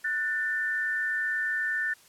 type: tone pair together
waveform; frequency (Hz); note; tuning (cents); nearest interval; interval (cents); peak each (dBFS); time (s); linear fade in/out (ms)
sine; 1478 / 1786; F#6 / A6; -2 / +25; minor third; 327; -32 / -27; 0.04-1.94; 10
effects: white hiss -57 dBFS RMS until 2.08 s + low-pass 12000 Hz 12 dB/octave